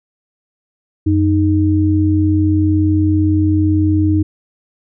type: tone pair together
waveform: sine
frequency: 92.1 / 309.8 Hz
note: F#2 / D#4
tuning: -7 / -7 cents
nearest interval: octave + major sixth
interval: 2100 cents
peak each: -13 dBFS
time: 1.06-4.23 s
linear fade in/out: 10 ms
effects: none